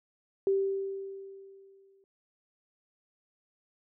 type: tone with exponential decay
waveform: sine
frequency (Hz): 390.2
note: G4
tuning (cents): -8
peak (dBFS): -22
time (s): 0.47-2.04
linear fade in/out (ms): 1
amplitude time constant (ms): 340
effects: none